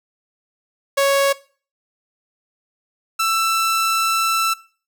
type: tone pair in turn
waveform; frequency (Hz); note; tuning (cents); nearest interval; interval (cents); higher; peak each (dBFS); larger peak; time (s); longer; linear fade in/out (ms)
sawtooth; 554.4 / 1330.5; C#5 / E6; 0 / +16; octave + minor third; 1516; second; -10 / -13; first; 0.97-1.33 / 3.19-4.54; second; 10
effects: noise-tail reverb RT60 0.4 s tail -19 dB re dry